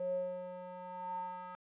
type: tone with band-pass filter sweep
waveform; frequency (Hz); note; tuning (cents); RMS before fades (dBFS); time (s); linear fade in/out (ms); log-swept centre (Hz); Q
square; 181.1; F#3; -37; -41; 0-1.55; 0; 510 to 1100; 9.4
effects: resampled to 8000 Hz